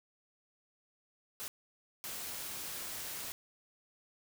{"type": "noise bursts at uneven times", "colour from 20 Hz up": "white", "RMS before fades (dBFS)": -42, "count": 2, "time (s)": [[1.4, 1.48], [2.04, 3.32]], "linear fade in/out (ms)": 0, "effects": []}